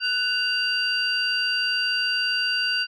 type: tone cluster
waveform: sine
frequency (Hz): 1488 / 2790 / 4707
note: F#6 / F7 / D8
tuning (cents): +9 / -2 / +3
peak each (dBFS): -25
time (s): 0-2.87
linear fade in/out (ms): 50
effects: tanh soft clip ceiling -13 dBFS